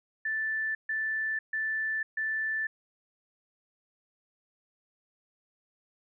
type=tone bursts; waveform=sine; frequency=1760 Hz; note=A6; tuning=in tune; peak=-28 dBFS; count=4; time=0.25-2.67 s; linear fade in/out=5 ms; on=500 ms; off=140 ms; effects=none